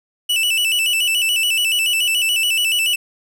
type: tone with vibrato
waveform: 45% pulse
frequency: 2794 Hz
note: F7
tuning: in tune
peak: -15 dBFS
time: 0.29-2.96 s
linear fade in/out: 10 ms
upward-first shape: square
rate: 7 Hz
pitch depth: 90 cents each way
effects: none